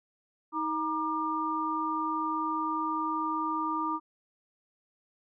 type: tone cluster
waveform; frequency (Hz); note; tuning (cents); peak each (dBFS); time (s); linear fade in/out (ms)
sine; 316 / 945 / 1196; D#4 / A#5 / D6; +27 / +23 / +31; -34 / -33 / -31; 0.52-4; 50
effects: none